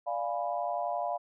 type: chord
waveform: sine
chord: D diminished seventh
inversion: none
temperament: equal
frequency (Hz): 587.3 / 698.5 / 830.6 / 987.8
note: D5 / F5 / Ab5 / Cb6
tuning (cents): 0 / 0 / 0 / 0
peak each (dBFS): -36 / -32 / -38 / -38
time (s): 0.06-1.18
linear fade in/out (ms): 20
effects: none